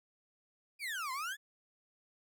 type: exponential two-way sweep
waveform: 35% pulse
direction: down then up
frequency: 2471 to 1005 to 1765 Hz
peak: -35 dBFS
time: 0.79-1.37 s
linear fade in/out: 50 ms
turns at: 1.12 s
effects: none